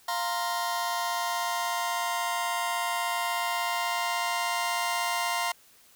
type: chord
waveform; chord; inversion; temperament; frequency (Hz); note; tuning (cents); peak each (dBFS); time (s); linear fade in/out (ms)
sawtooth; F suspended fourth; none; just; 698.5 / 931.3 / 1047.7; F5 / Bb5 / C6; 0 / -2 / +2; -28; 0.08-5.52; 5
effects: white hiss -58 dBFS RMS until 5.95 s